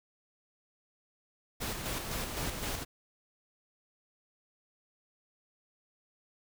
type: noise with tremolo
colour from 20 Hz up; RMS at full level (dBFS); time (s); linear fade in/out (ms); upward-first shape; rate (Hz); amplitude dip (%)
pink; -35; 1.6-2.85; 20; square; 3.9; 40
effects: none